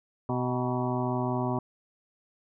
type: harmonic tone with a mistuned harmonic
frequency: 125.2 Hz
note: B2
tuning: 24 cents sharp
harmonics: 1 / 2 / 3 / 5 / 6 / 7 / 8 / 9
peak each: -31 / -31 / -34 / -36 / -37 / -40 / -36 / -41 dBFS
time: 0.29-1.59 s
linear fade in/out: 2 ms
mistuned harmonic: 8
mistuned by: -55 cents
effects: none